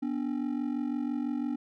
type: ring-modulated tone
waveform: triangle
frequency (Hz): 268.3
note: C4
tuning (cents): +44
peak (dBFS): -24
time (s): 0.02-1.56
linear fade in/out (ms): 10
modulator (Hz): 23
effects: none